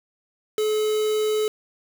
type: tone with quantisation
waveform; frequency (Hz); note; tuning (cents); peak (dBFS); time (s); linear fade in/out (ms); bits
triangle; 429; A4; -44; -18; 0.58-1.48; 2; 5
effects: none